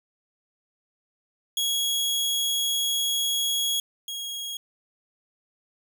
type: tone pair in turn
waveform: sawtooth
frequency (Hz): 3324 / 3293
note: G#7 / G#7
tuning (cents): +1 / -15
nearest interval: unison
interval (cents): 16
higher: first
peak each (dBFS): -20 / -28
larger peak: first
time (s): 1.57-3.8 / 4.08-4.57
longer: first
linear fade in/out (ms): 2
effects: none